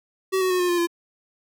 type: tone with pitch steps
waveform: square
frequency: 380 / 372.2 / 364.5 / 357 / 349.7 / 342.5 Hz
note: F#4 / F#4 / F#4 / F4 / F4 / F4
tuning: +46 / +10 / -26 / +38 / +2 / -34 cents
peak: -20 dBFS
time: 0.32-0.872 s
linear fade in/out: 20 ms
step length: 92 ms
effects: none